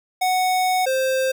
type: tone pair in turn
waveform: square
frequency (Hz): 740 / 524.8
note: F#5 / C5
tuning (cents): 0 / +5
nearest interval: tritone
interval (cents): 595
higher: first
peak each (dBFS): -18 / -19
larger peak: first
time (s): 0.21-0.86 / 0.86-1.32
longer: first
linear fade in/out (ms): 10
effects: none